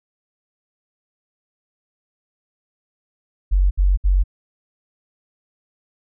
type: tone bursts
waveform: sine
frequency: 46.75 Hz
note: F#1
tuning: 19 cents sharp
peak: -12 dBFS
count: 3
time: 3.51-4.238 s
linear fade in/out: 20 ms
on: 200 ms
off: 64 ms
effects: none